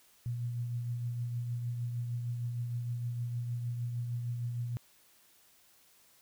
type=tone with tremolo; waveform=sine; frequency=120 Hz; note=B2; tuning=49 cents flat; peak=-31 dBFS; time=0.26-4.77 s; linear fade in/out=0 ms; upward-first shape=triangle; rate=6.5 Hz; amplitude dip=40%; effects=white hiss -64 dBFS RMS until 6.21 s